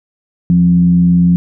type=tone with frequency modulation; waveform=sine; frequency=174.61 Hz; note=F3; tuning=in tune; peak=-6 dBFS; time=0.5-1.36 s; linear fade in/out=0 ms; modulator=91.6 Hz; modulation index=0.33; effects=none